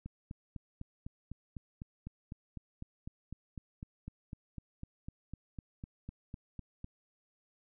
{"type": "click train", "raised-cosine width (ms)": 5, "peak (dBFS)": -30, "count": 28, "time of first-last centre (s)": [0.06, 6.844], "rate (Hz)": 3.98, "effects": []}